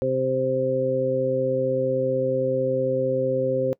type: harmonic tone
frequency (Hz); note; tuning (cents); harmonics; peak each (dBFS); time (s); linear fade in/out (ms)
130.81; C3; 0; 1 / 2 / 3 / 4; -30 / -30 / -28 / -22; 0.02-3.73; 0
effects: noise-tail reverb RT60 0.1 s tail -22 dB re dry